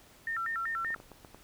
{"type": "tone with vibrato", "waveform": "sine", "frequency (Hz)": 1568, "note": "G6", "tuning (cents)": 0, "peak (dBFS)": -31, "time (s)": [0.27, 0.95], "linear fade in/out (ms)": 2, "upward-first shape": "square", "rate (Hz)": 5.2, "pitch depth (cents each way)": 260}
{"type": "clicks", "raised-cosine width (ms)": 1, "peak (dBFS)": -34, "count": 7, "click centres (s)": [0.847, 0.905, 0.962, 1.001, 1.117, 1.248, 1.346]}
{"effects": ["pink hiss -58 dBFS RMS until 1.43 s"]}